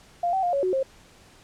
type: tone with pitch steps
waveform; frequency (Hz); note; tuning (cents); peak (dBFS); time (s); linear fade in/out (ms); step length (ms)
sine; 697 / 765 / 706 / 557 / 370 / 533; F5 / G5 / F5 / C#5 / F#4 / C5; -4 / -42 / +19 / +8 / 0 / +32; -21; 0.23-0.83; 5; 100
effects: pink hiss -53 dBFS RMS until 1.43 s + low-pass 9000 Hz 12 dB/octave